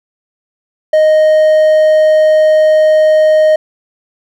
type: tone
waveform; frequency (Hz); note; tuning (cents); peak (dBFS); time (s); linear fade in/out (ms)
triangle; 621; D#5; -3; -3; 0.93-3.56; 5
effects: none